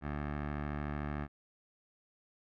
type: tone with low-pass filter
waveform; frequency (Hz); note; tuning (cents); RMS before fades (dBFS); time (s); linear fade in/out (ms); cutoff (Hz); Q
15% pulse; 73.42; D2; 0; -38; 0.01-1.28; 50; 1700; 1.7
effects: none